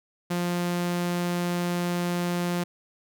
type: tone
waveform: sawtooth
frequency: 175.4 Hz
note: F3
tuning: 8 cents sharp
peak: -21 dBFS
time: 0.3-2.64 s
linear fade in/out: 10 ms
effects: none